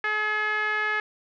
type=tone with low-pass filter; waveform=5% pulse; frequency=425.7 Hz; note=G#4; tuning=43 cents sharp; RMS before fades=-26 dBFS; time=0.04-1 s; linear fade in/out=2 ms; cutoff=1800 Hz; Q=4; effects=none